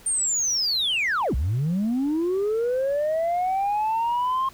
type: linear two-way sweep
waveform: sine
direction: down then up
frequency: 8950 to 55 to 1073 Hz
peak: -19 dBFS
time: 0.06-4.49 s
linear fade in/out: 5 ms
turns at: 1.35 s
effects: tanh soft clip ceiling -19 dBFS + pink hiss -50 dBFS RMS until 4.53 s